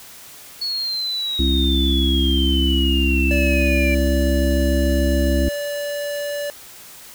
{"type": "exponential sweep", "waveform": "sine", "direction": "down", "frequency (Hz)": [4400, 2346], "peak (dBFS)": -21, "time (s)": [0.61, 3.95], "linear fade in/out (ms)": 10}
{"type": "harmonic tone", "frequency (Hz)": 67, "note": "C2", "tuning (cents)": 42, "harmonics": [1, 3, 4, 5], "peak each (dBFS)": [-17, -26, -23, -24], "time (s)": [1.39, 5.49], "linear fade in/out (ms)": 5}
{"type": "tone", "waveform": "square", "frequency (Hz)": 580, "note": "D5", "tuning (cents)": -22, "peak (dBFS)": -24, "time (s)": [3.31, 6.5], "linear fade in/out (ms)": 0}
{"effects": ["white hiss -41 dBFS RMS until 7.14 s"]}